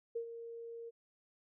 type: tone with ADSR envelope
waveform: sine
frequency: 463.6 Hz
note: A#4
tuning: 10 cents flat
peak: -34 dBFS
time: 0.15-0.91 s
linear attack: 11 ms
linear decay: 89 ms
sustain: -10 dB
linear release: 27 ms
effects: none